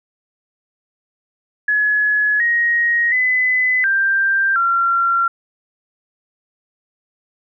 sine tone with pitch steps, 1695 / 1881 / 2012 / 1580 / 1371 Hz, G#6 / A#6 / B6 / G6 / F6, +35 / +15 / +32 / +13 / -32 cents, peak -13 dBFS, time 1.68-5.28 s, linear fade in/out 5 ms, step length 720 ms, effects none

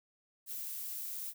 violet noise, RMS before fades -41 dBFS, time 0.46-1.34 s, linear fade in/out 50 ms, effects none

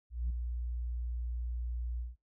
sine tone with ADSR envelope, 59.8 Hz, A#1, 45 cents sharp, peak -27 dBFS, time 0.1-2.16 s, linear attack 200 ms, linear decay 6 ms, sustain -6 dB, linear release 170 ms, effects noise-tail reverb RT60 0.2 s tail -23 dB re dry + tanh soft clip ceiling -28 dBFS

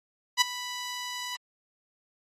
10% pulse tone with ADSR envelope, 987.8 Hz, B5, in tune, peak -8 dBFS, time 0.37-1.37 s, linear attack 44 ms, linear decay 11 ms, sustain -17 dB, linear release 19 ms, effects AAC 32 kbps

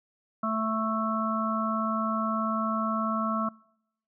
harmonic tone, 220.4 Hz, A3, 3 cents sharp, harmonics 1 / 3 / 5 / 6, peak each -30 / -34 / -31 / -31 dBFS, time 0.43-3.49 s, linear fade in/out 5 ms, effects noise-tail reverb RT60 0.8 s tail -26 dB re dry

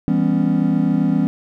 triangle chord, C# half-diminished seventh, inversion first, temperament just, 166.31 / 199.57 / 249.5 / 277.2 Hz, E3 / G3 / B3 / C#4, +16 / +31 / +18 / 0 cents, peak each -18 dBFS, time 0.08-1.27 s, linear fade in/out 0 ms, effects none

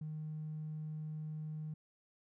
triangle tone with tanh clipping, 154.5 Hz, D#3, 12 cents flat, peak -39 dBFS, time 0.01-1.74 s, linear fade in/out 5 ms, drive 1 dB, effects none

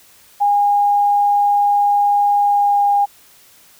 sine tone with pitch glide, 816 to 810.8 Hz, G#5 to G#5, -31 to -42 cents, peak -11 dBFS, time 0.4-3.06 s, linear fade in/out 20 ms, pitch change -11 cents, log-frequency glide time 2.41-2.93 s, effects white hiss -48 dBFS RMS until 3.79 s

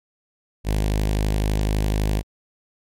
sawtooth tone with notch filter, 51.91 Hz, G#1, in tune, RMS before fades -21 dBFS, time 0.64-2.23 s, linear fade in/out 50 ms, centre 1300 Hz, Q 1.5, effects MP3 64 kbps

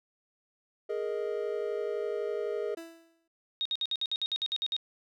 triangle chord, Ab suspended second, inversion none, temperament just, 415.3 / 467.2 / 623 Hz, Ab4 / Bb4 / Eb5, 0 / +4 / +2 cents, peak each -31 / -33 / -36 dBFS, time 0.89-2.75 s, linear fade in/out 10 ms
30% pulse tone with exponential decay, 331.1 Hz, E4, 8 cents sharp, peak -36 dBFS, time 2.77-3.28 s, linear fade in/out 5 ms, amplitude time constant 110 ms
sine tone bursts, 3729 Hz, A#7, in tune, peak -28 dBFS, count 12, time 3.61-4.765 s, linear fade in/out 0 ms, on 44 ms, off 57 ms
effects none

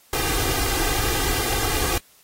pink noise with comb filter, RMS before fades -23 dBFS, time 0.13-1.98 s, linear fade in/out 2 ms, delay 2.5 ms, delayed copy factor +0.85, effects white hiss -55 dBFS RMS until 2.23 s + AAC 48 kbps

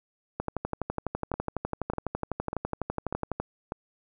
two click trains, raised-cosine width 1 ms, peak -15 / -17 dBFS, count 37 / 5, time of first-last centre 0.4-3.4 / 1.34-3.721 s, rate 12 / 1.68 Hz, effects none

